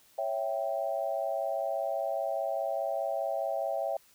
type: chord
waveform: sine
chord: C# diminished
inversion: none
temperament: equal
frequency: 554.4 / 659.3 / 784 Hz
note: C#5 / E5 / G5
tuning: 0 / 0 / 0 cents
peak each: -34 / -32 / -35 dBFS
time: 0.18-3.97 s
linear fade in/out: 5 ms
effects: white hiss -62 dBFS RMS until 4.14 s